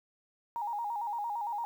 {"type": "tone with vibrato", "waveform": "sine", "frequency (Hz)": 880, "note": "A5", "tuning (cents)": 0, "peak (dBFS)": -32, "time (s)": [0.56, 1.65], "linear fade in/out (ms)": 0, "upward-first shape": "square", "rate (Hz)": 8.8, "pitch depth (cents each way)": 110, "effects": ["10-bit"]}